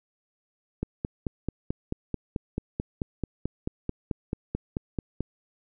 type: click train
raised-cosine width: 3 ms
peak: -15 dBFS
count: 21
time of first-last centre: 0.83-5.206 s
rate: 4.57 Hz
effects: none